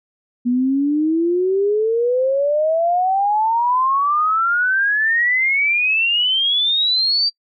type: exponential sweep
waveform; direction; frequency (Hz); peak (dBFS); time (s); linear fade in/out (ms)
sine; up; 240 to 4696; -14; 0.45-7.3; 20
effects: noise-tail reverb RT60 0.1 s tail -25 dB re dry